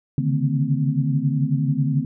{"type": "tone cluster", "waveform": "sine", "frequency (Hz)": [136.4, 143.7, 154.8, 224, 257.5], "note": ["C#3", "D3", "D#3", "A3", "C4"], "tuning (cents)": [-28, -37, -9, 31, -28], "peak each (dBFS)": [-27, -21, -24, -28, -26], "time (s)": [0.18, 2.05], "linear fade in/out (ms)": 2, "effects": []}